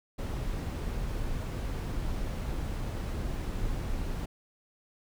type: noise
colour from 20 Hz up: brown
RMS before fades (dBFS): -33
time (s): 0.18-4.26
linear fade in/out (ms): 10
effects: none